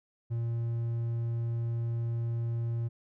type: tone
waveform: triangle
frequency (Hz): 116.54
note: A#2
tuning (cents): 0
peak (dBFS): -27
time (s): 0.3-2.89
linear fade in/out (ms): 20
effects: none

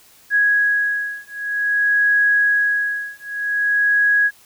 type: beating tone pair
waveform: sine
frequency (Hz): 1661.2 / 1661.72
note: G#6 / G#6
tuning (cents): 0 / +1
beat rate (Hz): 0.52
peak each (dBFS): -18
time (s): 0.3-4.31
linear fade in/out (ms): 50
effects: white hiss -50 dBFS RMS until 4.45 s

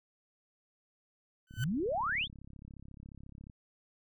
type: tone with exponential growth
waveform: 30% pulse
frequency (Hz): 1514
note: F#6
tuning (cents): +39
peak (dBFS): -32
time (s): 1.47-1.64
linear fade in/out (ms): 1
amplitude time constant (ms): 36
type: click train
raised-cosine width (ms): 5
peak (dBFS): -38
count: 69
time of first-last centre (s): 1.51-3.498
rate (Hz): 34.2
type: exponential sweep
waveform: sine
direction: up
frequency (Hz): 93.1 to 3729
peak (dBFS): -30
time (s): 1.56-2.28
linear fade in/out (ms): 50
effects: none

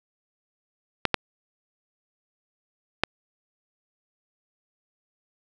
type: clicks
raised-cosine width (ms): 0.3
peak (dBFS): -3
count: 3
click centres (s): 1.053 / 1.143 / 3.036
effects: none

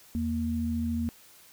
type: tone pair together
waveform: sine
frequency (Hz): 82.33 / 233.1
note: E2 / A#3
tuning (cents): -2 / 0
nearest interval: octave + tritone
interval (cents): 1802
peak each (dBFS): -32 / -28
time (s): 0.15-1.09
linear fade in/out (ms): 0
effects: white hiss -55 dBFS RMS until 1.52 s

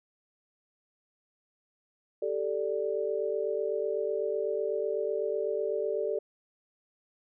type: chord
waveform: sine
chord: G suspended second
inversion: none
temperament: equal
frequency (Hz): 392 / 440 / 587.3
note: G4 / A4 / D5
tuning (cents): 0 / 0 / 0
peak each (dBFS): -33 / -31 / -33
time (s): 2.22-6.19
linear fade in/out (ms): 5
effects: none

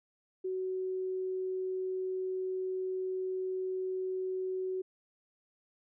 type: tone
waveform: sine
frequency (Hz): 373.7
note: F#4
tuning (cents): +17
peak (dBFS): -32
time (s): 0.44-4.82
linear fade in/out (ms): 10
effects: none

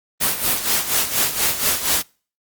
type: noise with tremolo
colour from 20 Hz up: white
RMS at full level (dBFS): -17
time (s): 0.2-2.03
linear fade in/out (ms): 20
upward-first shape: sine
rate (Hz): 4.2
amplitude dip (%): 70
effects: noise-tail reverb RT60 0.4 s tail -26 dB re dry + Opus 32 kbps

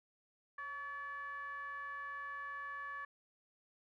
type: ring-modulated tone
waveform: triangle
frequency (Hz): 296.2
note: D4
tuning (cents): +15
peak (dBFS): -37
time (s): 0.58-3.05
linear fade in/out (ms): 5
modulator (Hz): 1430
effects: none

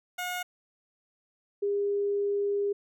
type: tone pair in turn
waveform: 15% pulse / sine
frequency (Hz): 721 / 404.6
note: F#5 / G#4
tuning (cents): -45 / -45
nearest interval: minor seventh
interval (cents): 1000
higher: first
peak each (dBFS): -25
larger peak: neither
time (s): 0.18-0.43 / 1.62-2.73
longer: second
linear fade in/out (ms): 10
effects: none

